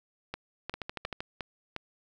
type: two click trains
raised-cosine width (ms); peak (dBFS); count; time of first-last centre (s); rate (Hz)
0.3; -19 / -19; 5 / 7; 0.34-1.763 / 0.74-1.205; 2.81 / 12.9
effects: 10-bit